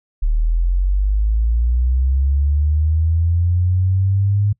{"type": "linear sweep", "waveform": "sine", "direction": "up", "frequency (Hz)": [36.72, 103.6], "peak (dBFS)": -13, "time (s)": [0.22, 4.53], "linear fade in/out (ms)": 10, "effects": ["noise-tail reverb RT60 0.1 s tail -24 dB re dry"]}